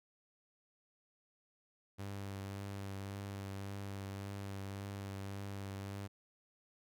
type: tone with vibrato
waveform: sawtooth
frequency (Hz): 98.8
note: G2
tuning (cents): +14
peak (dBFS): -38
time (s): 1.98-6.08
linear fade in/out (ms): 20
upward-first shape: sine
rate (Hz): 1.8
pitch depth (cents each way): 18
effects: none